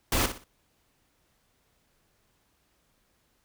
pink noise with echo, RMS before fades -25 dBFS, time 0.12-0.26 s, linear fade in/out 2 ms, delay 60 ms, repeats 3, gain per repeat -10 dB, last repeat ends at 0.44 s, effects pink hiss -70 dBFS RMS until 3.44 s

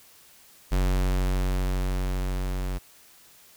square tone with level ramp, 46.34 Hz, F#1, 3 cents sharp, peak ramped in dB -21 to -28 dBFS, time 0.71-2.79 s, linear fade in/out 20 ms, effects white hiss -54 dBFS RMS until 3.56 s

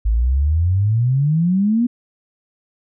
sine exponential sweep, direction up, 51.91 to 246.9 Hz, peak -13 dBFS, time 0.05-1.87 s, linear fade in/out 10 ms, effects none

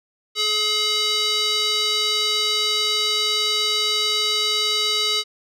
square tone with band-pass filter, 424.8 Hz, G#4, 39 cents sharp, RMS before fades -21 dBFS, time 0.35-5.24 s, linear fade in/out 50 ms, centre 4100 Hz, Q 2.9, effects none

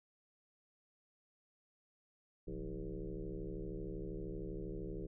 sine tone with frequency modulation, 174.61 Hz, F3, in tune, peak -40 dBFS, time 2.47-5.07 s, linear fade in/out 10 ms, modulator 72.8 Hz, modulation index 3.9, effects none

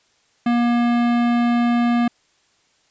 sine tone with hard clipping, 238.3 Hz, A#3, 38 cents sharp, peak -17 dBFS, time 0.46-2.08 s, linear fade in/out 5 ms, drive 18 dB, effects white hiss -61 dBFS RMS until 2.9 s + resampled to 16000 Hz

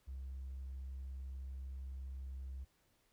triangle tone, 66.1 Hz, C2, 18 cents sharp, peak -39 dBFS, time 0.07-2.65 s, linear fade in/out 20 ms, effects tanh soft clip ceiling -40 dBFS + pink hiss -75 dBFS RMS until 3.12 s

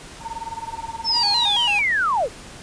sine tone with tremolo, 911 Hz, A#5, 40 cents flat, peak -25 dBFS, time 0.2-1.53 s, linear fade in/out 50 ms, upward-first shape sine, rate 19 Hz, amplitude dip 95%
sine linear sweep, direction down, 5380 to 392 Hz, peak -17 dBFS, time 1.04-2.29 s, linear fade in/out 50 ms
45% pulse tone with vibrato, 884 Hz, A5, 8 cents sharp, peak -24 dBFS, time 1.12-1.82 s, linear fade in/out 50 ms, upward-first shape square, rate 4.5 Hz, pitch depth 130 cents each way
effects pink hiss -40 dBFS RMS until 2.62 s + resampled to 22050 Hz

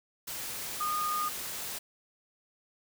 sine tone in noise, 1225 Hz, D#6, 27 cents flat, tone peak -29 dBFS, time 0.8-1.29 s, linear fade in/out 10 ms, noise white, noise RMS -38 dBFS, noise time 0.27-1.79 s, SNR +6 dB, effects none

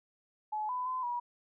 sine tone with pitch steps, 854 / 1000 / 1021 / 965 Hz, G#5 / B5 / C6 / B5, +48 / +21 / -43 / -40 cents, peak -32 dBFS, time 0.52-1.2 s, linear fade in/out 10 ms, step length 170 ms, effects none

